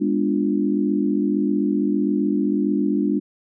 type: chord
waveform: sine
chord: G# diminished seventh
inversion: none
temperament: equal with one note detuned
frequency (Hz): 205.3 / 246.9 / 293.7 / 349.2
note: G#3 / B3 / D4 / F4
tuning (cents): -20 / 0 / 0 / 0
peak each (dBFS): -22 / -26 / -21 / -26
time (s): 0-3.2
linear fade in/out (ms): 20
effects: none